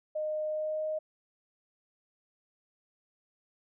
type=tone with pitch glide; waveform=sine; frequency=615 to 621.4 Hz; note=D#5 to D#5; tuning=-20 to -2 cents; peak=-30 dBFS; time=0.15-0.99 s; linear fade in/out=10 ms; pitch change=+18 cents; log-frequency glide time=0.47-0.85 s; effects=none